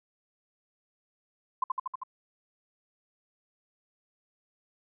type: tone with echo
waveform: sine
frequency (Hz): 1035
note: C6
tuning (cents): -19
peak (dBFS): -23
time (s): 1.62-1.64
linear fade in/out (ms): 5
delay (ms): 79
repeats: 5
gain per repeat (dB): -2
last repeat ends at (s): 2.035
effects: none

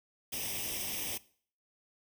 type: noise with comb filter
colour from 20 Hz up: white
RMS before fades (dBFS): -37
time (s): 0.32-1.18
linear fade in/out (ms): 10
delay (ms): 0.35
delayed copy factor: +0.8
effects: noise-tail reverb RT60 0.5 s tail -20 dB re dry

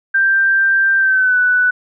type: tone with pitch glide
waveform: sine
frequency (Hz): 1576 to 1488.4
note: G6 to F#6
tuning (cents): +9 to +10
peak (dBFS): -10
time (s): 0.14-1.71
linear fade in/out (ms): 10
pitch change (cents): -99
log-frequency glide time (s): 0.97-1.38
effects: none

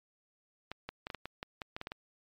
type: clicks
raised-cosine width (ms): 0.3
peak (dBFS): -23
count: 12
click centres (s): 0.716 / 0.89 / 1.069 / 1.102 / 1.147 / 1.256 / 1.429 / 1.618 / 1.765 / 1.814 / 1.871 / 1.919
effects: MP3 96 kbps

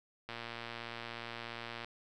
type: click train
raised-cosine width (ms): 0.3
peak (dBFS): -26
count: 183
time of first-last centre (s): 0.29-1.846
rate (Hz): 117
effects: none

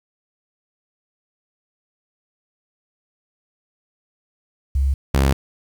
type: tone pair in turn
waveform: sine / sawtooth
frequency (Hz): 68 / 68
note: C#2 / C#2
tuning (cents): -33 / -33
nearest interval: unison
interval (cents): 0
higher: neither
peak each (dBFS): -15 / -10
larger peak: second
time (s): 4.75-4.94 / 5.14-5.33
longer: neither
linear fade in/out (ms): 5
effects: 8-bit

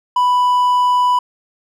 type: tone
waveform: triangle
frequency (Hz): 990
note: B5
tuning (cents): +4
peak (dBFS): -9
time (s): 0.16-1.19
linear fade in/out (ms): 5
effects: none

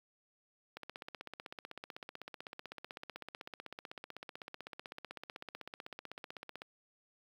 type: click train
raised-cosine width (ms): 0.3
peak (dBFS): -28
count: 94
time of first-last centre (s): 0.77-6.619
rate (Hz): 15.9
effects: high-pass 200 Hz 12 dB/octave + 9-bit

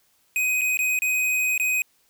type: tone with dropouts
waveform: square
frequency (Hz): 2508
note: D#7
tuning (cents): +13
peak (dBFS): -21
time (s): 0.36-1.82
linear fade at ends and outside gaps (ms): 1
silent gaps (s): 0.611-0.616 / 0.772-0.79 / 0.99-1.02 / 1.578-1.598
effects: white hiss -64 dBFS RMS until 2.09 s

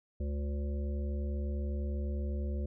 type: harmonic tone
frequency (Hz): 71.7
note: D2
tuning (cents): -41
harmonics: 1 / 3 / 5 / 7 / 8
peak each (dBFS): -32 / -42 / -46 / -49 / -50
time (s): 0.2-2.66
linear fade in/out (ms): 5
effects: none

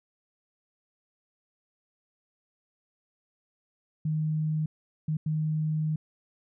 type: tone bursts at uneven times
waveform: sine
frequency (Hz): 155.2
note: D#3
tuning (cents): -4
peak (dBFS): -25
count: 3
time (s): 4.05-4.66 / 5.08-5.17 / 5.26-5.96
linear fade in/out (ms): 5
effects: none

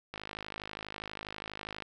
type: click train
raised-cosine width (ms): 0.3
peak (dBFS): -23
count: 89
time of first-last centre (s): 0.14-1.823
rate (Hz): 52.3
effects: none

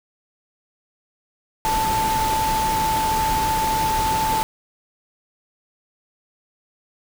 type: tone in noise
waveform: sine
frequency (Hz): 880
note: A5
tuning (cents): 0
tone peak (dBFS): -19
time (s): 1.65-4.43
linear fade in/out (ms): 0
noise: pink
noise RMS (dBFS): -26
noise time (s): 1.65-4.43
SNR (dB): +4
effects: none

